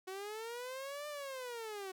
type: linear two-way sweep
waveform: sawtooth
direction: up then down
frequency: 370 to 599 to 370 Hz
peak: -38 dBFS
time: 0.07-1.92 s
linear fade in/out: 10 ms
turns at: 1.08 s
effects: none